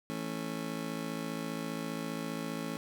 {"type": "chord", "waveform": "30% pulse", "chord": "A major", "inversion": "second", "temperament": "just", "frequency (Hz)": [165, 220, 275], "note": ["E3", "A3", "C#4"], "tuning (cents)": [2, 0, -14], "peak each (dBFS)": [-38, -37, -37], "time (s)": [0.1, 2.77], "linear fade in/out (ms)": 0, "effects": []}